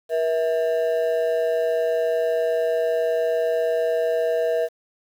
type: ring-modulated tone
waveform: triangle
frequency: 565 Hz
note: C#5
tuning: 33 cents sharp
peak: -14 dBFS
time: 0.09-4.69 s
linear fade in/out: 50 ms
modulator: 85.8 Hz
effects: 8-bit